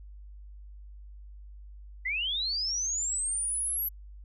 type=linear sweep; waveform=sine; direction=up; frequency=1950 to 11840 Hz; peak=-28 dBFS; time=2.05-3.89 s; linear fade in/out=10 ms; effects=added 50 Hz sine -44 dBFS peak until 4.24 s